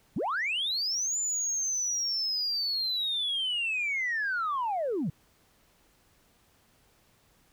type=linear two-way sweep; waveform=sine; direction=up then down; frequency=126.9 to 7120 to 126.9 Hz; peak=-26 dBFS; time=0.16-5.1 s; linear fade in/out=5 ms; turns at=1.18 s; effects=tanh soft clip ceiling -24 dBFS + pink hiss -65 dBFS RMS until 7.52 s